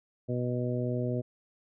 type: harmonic tone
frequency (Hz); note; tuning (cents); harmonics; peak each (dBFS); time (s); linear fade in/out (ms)
123.47; B2; 0; 1 / 2 / 3 / 4 / 5; -31 / -34 / -36 / -37 / -38; 0.28-1.22; 20
effects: none